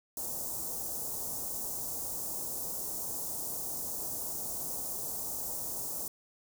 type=band-stop noise; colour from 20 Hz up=white; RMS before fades=-37 dBFS; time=0.17-6.08 s; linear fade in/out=2 ms; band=900 to 6300 Hz; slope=24 dB/octave; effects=none